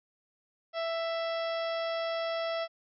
harmonic tone, 662 Hz, E5, 7 cents sharp, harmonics 1 / 2 / 3 / 4 / 5 / 6 / 7 / 8, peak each -31 / -39 / -42 / -47 / -44 / -51 / -50 / -47 dBFS, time 0.73-2.68 s, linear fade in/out 50 ms, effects none

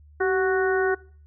harmonic tone with a mistuned harmonic, 370 Hz, F#4, in tune, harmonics 1 / 2 / 3 / 4 / 5, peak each -21 / -29 / -33 / -27 / -33 dBFS, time 0.2-0.95 s, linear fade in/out 10 ms, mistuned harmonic 1, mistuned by +56 cents, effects noise-tail reverb RT60 0.5 s tail -23 dB re dry + added 74 Hz sine -48 dBFS peak until 1.26 s

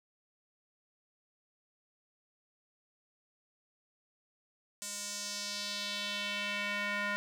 square tone with band-pass filter sweep, 204.5 Hz, G#3, 26 cents flat, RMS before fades -37 dBFS, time 4.82-7.16 s, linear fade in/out 0 ms, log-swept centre 7800 to 1700 Hz, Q 2, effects 10-bit

